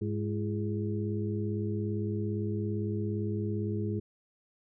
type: harmonic tone with a mistuned harmonic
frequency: 103.83 Hz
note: G#2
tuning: in tune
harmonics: 1 / 2 / 3 / 4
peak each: -32 / -35 / -37 / -38 dBFS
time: 0.01-4 s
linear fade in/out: 10 ms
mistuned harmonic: 3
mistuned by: +140 cents
effects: none